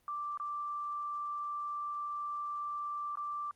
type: tone with dropouts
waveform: sine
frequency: 1174.7 Hz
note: D6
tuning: in tune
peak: -35 dBFS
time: 0.08-3.51 s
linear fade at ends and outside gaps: 1 ms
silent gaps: 0.374-0.399 / 3.155-3.172 s
effects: pink hiss -72 dBFS RMS until 3.55 s + Opus 32 kbps